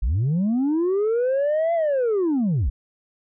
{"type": "linear two-way sweep", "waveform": "sine", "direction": "up then down", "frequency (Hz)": [43.89, 685, 43.89], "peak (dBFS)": -16, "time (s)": [0.02, 2.7], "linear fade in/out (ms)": 10, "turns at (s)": 1.74, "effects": ["tanh soft clip ceiling -17 dBFS"]}